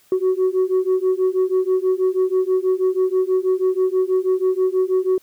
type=beating tone pair; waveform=sine; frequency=370 / 376.2 Hz; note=F#4 / F#4; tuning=0 / +29 cents; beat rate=6.2 Hz; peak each=-17 dBFS; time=0.12-5.18 s; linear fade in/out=2 ms; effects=tanh soft clip ceiling -12 dBFS + white hiss -56 dBFS RMS until 5.22 s